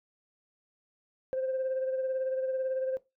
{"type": "beating tone pair", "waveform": "sine", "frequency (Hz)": [522, 540], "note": ["C5", "C#5"], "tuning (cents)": [-4, -45], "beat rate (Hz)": 18, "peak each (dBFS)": [-28, -36], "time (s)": [1.33, 2.97], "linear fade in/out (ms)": 0, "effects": ["noise-tail reverb RT60 0.2 s tail -17 dB re dry", "tanh soft clip ceiling -25 dBFS"]}